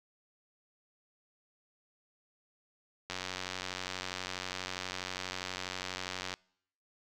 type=click train; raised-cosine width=0.2 ms; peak=-19 dBFS; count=300; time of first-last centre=3.1-6.339 s; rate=92.3 Hz; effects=noise-tail reverb RT60 0.7 s tail -26 dB re dry